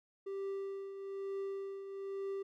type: tone with tremolo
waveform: triangle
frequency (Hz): 392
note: G4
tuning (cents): 0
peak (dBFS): -34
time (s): 0.26-2.43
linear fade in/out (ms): 10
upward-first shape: triangle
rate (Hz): 1.1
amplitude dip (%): 60
effects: none